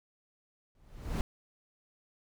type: noise with exponential growth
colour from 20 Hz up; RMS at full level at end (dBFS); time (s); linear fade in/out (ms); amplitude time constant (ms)
brown; -27; 0.75-1.21; 1; 99
effects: none